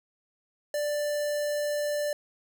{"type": "tone with notch filter", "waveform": "square", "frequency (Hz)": 589, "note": "D5", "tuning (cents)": 5, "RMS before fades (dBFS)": -29, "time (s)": [0.74, 2.13], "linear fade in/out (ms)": 2, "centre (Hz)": 2600, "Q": 1.5, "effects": []}